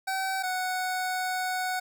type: tone pair in turn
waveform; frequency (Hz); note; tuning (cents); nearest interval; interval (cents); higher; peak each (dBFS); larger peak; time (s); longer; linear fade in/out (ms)
25% pulse; 765 / 739.8; G5 / F#5; -42 / 0; minor second; 58; first; -24; neither; 0.07-0.43 / 0.43-1.8; second; 10
effects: none